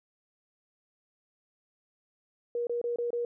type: tone bursts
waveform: sine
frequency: 476.7 Hz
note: A#4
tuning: 39 cents sharp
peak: -28 dBFS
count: 5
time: 2.55-3.25 s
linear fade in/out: 2 ms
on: 120 ms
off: 25 ms
effects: none